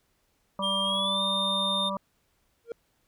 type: harmonic tone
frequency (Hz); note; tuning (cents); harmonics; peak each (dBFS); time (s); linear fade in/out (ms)
194.9; G3; -10; 1 / 3 / 5 / 6; -34 / -34 / -34 / -34; 0.59-1.97; 2
type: tone with pitch glide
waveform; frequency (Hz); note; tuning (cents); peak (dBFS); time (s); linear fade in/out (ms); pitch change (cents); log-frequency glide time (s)
triangle; 3200 to 3634; G7 to A#7; +35 to -45; -25; 0.62-1.9; 20; +220; 0.83-1.22
type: tone with exponential growth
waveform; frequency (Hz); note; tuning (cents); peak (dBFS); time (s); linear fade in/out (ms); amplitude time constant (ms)
triangle; 465.3; A#4; -3; -26; 2.64-2.72; 2; 16
effects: pink hiss -71 dBFS RMS until 3.07 s